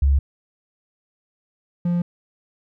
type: tone pair in turn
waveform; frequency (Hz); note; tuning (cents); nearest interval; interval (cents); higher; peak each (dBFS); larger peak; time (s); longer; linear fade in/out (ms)
sine / triangle; 69.3 / 174.24; C#2 / F3; 0 / -4; octave + major third; 1596; second; -13 / -16; first; 0.02-0.19 / 1.85-2.02; neither; 5
effects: none